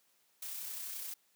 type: noise with amplitude modulation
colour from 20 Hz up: blue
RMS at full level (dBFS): -41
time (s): 0.42-1.14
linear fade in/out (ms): 5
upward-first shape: sine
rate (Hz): 31.8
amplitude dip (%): 30
effects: white hiss -72 dBFS RMS until 1.35 s + high-pass 150 Hz 12 dB/octave